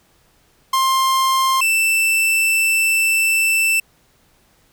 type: tone pair in turn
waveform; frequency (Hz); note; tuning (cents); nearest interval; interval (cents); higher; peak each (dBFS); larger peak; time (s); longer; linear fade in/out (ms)
45% pulse; 1056 / 2661; C6 / E7; +16 / +16; octave + major third; 1600; second; -14 / -14; neither; 0.73-1.61 / 1.61-3.8; second; 5
effects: pink hiss -57 dBFS RMS until 4.72 s